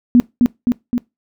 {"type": "tone with echo", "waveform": "sine", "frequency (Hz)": 242.8, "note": "B3", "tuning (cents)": -29, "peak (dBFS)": -5, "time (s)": [0.15, 0.2], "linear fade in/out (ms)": 0, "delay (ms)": 260, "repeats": 3, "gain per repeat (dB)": -3, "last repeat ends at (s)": 0.98, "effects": ["noise-tail reverb RT60 0.2 s tail -21 dB re dry"]}